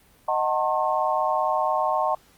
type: chord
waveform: sine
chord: D# diminished seventh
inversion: none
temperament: just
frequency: 622.3 / 746.7 / 896 / 1075.3 Hz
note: D#5 / F#5 / A5 / C6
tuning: 0 / +16 / +31 / +47 cents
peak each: -26 dBFS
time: 0.28-2.15 s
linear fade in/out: 5 ms
effects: pink hiss -57 dBFS RMS until 2.37 s + Opus 32 kbps